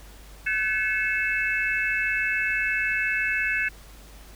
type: tone cluster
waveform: sine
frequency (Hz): 1519 / 1713 / 2183 / 2626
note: F#6 / A6 / C#7 / E7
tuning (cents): +45 / -47 / -27 / -7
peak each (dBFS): -28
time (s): 0.46-3.69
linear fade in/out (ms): 10
effects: added 50 Hz sine -45 dBFS peak until 4.35 s + pink hiss -50 dBFS RMS until 4.35 s